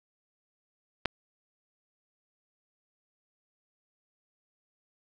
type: clicks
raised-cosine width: 0.3 ms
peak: -25 / -10 dBFS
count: 2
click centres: 1.054 / 1.057 s
effects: none